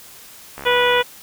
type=click train; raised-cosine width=0.5 ms; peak=-17 dBFS; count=31; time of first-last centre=0.58-1.009 s; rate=70 Hz
type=harmonic tone; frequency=490 Hz; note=B4; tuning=14 cents flat; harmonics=1 / 2 / 3 / 4 / 5 / 6 / 7; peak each=-17 / -20 / -22 / -23 / -24 / -25 / -25 dBFS; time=0.65-1.03 s; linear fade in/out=20 ms
effects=white hiss -42 dBFS RMS until 1.22 s